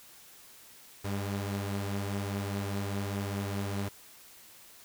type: tone pair together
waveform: sawtooth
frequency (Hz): 98.9 / 202.7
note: G2 / G#3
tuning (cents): +16 / -42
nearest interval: octave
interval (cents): 1242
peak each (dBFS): -29 / -34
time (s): 1.04-3.89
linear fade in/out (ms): 10
effects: white hiss -54 dBFS RMS until 4.84 s